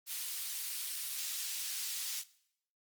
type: high-pass noise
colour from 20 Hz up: pink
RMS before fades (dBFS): -39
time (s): 0.06-2.24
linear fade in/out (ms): 50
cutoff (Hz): 3900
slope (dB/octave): 12
effects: noise-tail reverb RT60 0.7 s tail -19 dB re dry + Opus 24 kbps